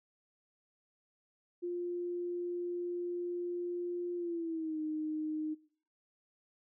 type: tone with pitch glide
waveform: sine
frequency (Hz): 351.2 to 309.3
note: F4 to D#4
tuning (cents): +10 to -10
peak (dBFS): -34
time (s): 1.62-5.55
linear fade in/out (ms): 20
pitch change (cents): -220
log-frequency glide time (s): 4.16-4.8
effects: noise-tail reverb RT60 0.5 s tail -21 dB re dry